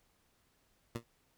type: tone with exponential decay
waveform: 15% pulse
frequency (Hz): 116.54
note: A#2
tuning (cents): 0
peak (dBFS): -28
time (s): 0.95-1.04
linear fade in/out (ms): 5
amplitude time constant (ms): 18
effects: pink hiss -73 dBFS RMS until 1.37 s